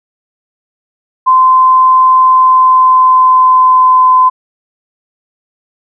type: tone with pitch glide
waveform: sine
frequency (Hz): 1033 to 1022.3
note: C6 to C6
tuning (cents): -22 to -41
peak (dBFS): -3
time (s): 1.26-4.3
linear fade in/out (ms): 20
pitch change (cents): -19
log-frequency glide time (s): 2.21-4.13
effects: none